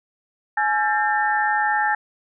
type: tone cluster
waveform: sine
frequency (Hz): 844 / 1346 / 1596 / 1801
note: G#5 / E6 / G6 / A6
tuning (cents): +28 / +36 / +31 / +40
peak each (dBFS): -20 / -29 / -26 / -23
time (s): 0.57-1.95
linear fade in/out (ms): 5
effects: none